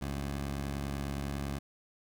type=tone pair together; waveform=15% pulse; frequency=70 / 99 Hz; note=C#2 / G2; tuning=+18 / +18 cents; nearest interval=tritone; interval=600 cents; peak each=-28 / -40 dBFS; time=0.01-1.59 s; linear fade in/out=10 ms; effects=none